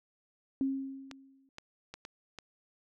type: tone with exponential decay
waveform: sine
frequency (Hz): 269.6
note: C#4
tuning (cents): -48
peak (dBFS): -26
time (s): 0.61-1.49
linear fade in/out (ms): 1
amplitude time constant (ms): 190
type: clicks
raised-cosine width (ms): 0.2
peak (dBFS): -26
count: 5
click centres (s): 1.113 / 1.584 / 1.94 / 2.051 / 2.387
effects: none